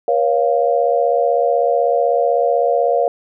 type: chord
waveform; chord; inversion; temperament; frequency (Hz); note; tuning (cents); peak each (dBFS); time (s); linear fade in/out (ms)
sine; Bb minor; none; equal with one note detuned; 478.4 / 554.4 / 698.5; Bb4 / Db5 / F5; +45 / 0 / 0; -17; 0.08-3.08; 2
effects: none